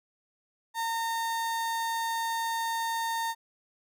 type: tone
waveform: 35% pulse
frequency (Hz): 914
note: A#5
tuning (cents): -34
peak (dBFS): -27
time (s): 0.74-3.35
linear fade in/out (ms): 50
effects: none